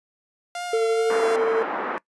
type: tone with vibrato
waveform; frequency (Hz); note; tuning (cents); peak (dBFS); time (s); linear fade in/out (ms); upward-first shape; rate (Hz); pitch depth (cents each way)
sawtooth; 698.5; F5; 0; -25; 0.55-1.36; 2; triangle; 2.4; 31
type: tone with tremolo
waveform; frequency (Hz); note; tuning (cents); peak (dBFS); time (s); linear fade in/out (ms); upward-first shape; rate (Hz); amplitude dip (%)
triangle; 450; A4; +39; -15; 0.73-1.63; 5; sine; 12; 25
type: band-pass noise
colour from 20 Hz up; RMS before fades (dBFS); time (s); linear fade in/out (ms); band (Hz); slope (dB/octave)
white; -28; 1.1-1.98; 0; 260 to 1500; 24
effects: noise-tail reverb RT60 0.1 s tail -22 dB re dry + resampled to 24000 Hz